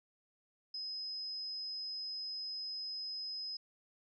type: tone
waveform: sine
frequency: 5070 Hz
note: D#8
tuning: 32 cents sharp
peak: -39 dBFS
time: 0.74-3.57 s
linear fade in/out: 5 ms
effects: none